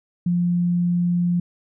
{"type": "tone", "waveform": "sine", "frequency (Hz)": 175.1, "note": "F3", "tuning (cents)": 5, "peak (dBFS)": -17, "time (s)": [0.26, 1.4], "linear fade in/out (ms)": 5, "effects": []}